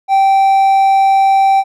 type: tone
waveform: triangle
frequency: 779 Hz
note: G5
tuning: 11 cents flat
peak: -5 dBFS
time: 0.08-1.64 s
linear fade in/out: 50 ms
effects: none